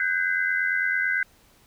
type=tone cluster; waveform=sine; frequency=1505 / 1594 / 2038 Hz; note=F#6 / G6 / C7; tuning=+29 / +28 / -46 cents; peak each=-26 dBFS; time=0-1.23 s; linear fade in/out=2 ms; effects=pink hiss -58 dBFS RMS until 1.66 s